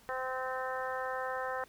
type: harmonic tone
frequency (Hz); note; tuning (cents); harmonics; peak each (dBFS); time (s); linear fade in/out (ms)
258.6; C4; -20; 2 / 3 / 4 / 5 / 6 / 7; -38 / -40 / -41 / -42 / -43 / -43; 0.09-1.64; 0
effects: pink hiss -61 dBFS RMS until 1.68 s